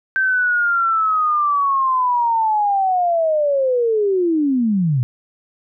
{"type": "linear sweep", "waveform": "sine", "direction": "down", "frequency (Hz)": [1561, 116.54], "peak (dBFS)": -14, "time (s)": [0.16, 5.03], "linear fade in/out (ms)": 0, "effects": []}